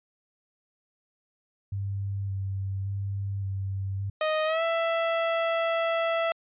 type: tone with vibrato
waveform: sine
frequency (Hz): 98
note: G2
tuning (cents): 0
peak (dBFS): -28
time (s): 1.72-4.1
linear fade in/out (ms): 5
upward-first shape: square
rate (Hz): 0.88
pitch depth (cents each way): 17
type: tone with pitch glide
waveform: sawtooth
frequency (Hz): 622.3 to 663.1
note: D#5 to E5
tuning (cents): 0 to +10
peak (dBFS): -20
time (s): 4.21-6.32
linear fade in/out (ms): 2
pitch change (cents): +110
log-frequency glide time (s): 4.45-4.63
effects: resampled to 8000 Hz